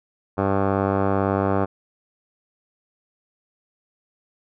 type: tone with low-pass filter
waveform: 10% pulse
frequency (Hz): 98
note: G2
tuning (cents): 0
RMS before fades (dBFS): -21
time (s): 0.37-1.66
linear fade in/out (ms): 20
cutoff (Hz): 1000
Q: 7.4
effects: none